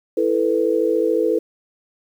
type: chord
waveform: sine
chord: E suspended fourth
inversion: none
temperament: equal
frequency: 329.6 / 440 / 493.9 Hz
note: E4 / A4 / B4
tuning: 0 / 0 / 0 cents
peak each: -21 / -19 / -20 dBFS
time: 0.17-1.39 s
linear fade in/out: 5 ms
effects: 8-bit